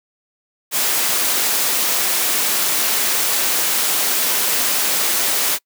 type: high-pass noise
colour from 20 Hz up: white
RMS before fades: -18 dBFS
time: 0.71-5.59 s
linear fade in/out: 50 ms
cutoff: 250 Hz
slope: 12 dB/octave
effects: noise-tail reverb RT60 0.1 s tail -26 dB re dry